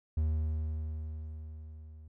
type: tone with level ramp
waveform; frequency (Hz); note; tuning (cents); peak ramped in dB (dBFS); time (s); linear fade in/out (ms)
triangle; 77.78; D#2; 0; -24 to -46; 0.17-2.08; 5
effects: none